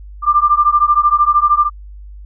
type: beating tone pair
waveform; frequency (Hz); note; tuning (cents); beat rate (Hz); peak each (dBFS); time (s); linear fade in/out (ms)
sine; 1184 / 1197; D6 / D6; +14 / +33; 13; -12; 0.22-1.7; 50
effects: added 50 Hz sine -31 dBFS peak until 2.25 s